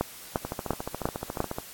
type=two click trains; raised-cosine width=1 ms; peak=-10 / -17 dBFS; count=5 / 17; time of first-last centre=0.01-1.404 / 0.45-1.585 s; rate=2.87 / 14.1 Hz; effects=white hiss -45 dBFS RMS until 1.73 s + AAC 64 kbps